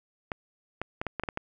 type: clicks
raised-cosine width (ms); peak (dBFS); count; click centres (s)
0.5; -16; 8; 0.318 / 0.816 / 1.015 / 1.067 / 1.197 / 1.236 / 1.288 / 1.374
effects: none